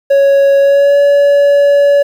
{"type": "tone with pitch glide", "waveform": "triangle", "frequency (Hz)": [555, 569.3], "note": ["C#5", "C#5"], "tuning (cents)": [2, 46], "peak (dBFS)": -3, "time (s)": [0.1, 2.03], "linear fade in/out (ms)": 10, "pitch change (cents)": 44, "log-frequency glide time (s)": [0.59, 0.98], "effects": ["7-bit"]}